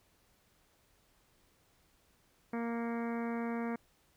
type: harmonic tone with a mistuned harmonic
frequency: 233.1 Hz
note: A#3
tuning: in tune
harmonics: 1 / 2 / 3 / 4 / 5 / 6 / 7 / 8 / 9 / 10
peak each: -35 / -41 / -45 / -47 / -49 / -51 / -52 / -53 / -54 / -55 dBFS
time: 2.53-3.76 s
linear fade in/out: 5 ms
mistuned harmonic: 10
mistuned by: -58 cents
effects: pink hiss -70 dBFS RMS until 4.16 s